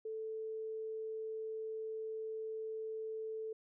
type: tone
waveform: sine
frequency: 440 Hz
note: A4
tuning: in tune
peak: -39 dBFS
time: 0.05-3.53 s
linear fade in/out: 5 ms
effects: none